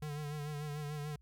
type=tone with vibrato; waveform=square; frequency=148.4 Hz; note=D3; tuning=18 cents sharp; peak=-39 dBFS; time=0.02-1.16 s; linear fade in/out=5 ms; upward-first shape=sine; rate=6.8 Hz; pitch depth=46 cents each way; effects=added 60 Hz sine -60 dBFS peak until 1.21 s